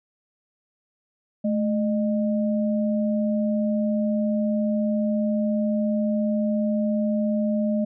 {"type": "tone pair together", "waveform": "sine", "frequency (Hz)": [215.7, 610], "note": ["A3", "D#5"], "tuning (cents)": [-34, -34], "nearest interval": "octave + tritone", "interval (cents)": 1800, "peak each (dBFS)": [-21, -27], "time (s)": [1.44, 7.85], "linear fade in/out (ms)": 10, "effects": []}